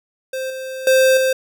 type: tone with level steps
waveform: square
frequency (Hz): 523.3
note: C5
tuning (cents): 0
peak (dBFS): -23 / -27 / -11 / -15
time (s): 0.33-1.33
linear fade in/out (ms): 5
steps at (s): 0.5 / 0.87 / 1.17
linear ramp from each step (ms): 2
effects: none